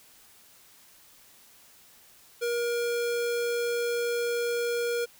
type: tone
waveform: square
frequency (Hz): 474.9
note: A#4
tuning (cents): +32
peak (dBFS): -27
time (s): 2.41-5.06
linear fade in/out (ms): 20
effects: white hiss -56 dBFS RMS until 5.19 s